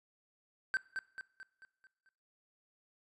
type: tone with echo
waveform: triangle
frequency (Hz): 1550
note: G6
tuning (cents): -20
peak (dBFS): -27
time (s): 0.74-0.77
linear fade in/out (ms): 0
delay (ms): 220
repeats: 6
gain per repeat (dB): -6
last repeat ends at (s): 2.09
effects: noise-tail reverb RT60 0.8 s tail -21 dB re dry + resampled to 24000 Hz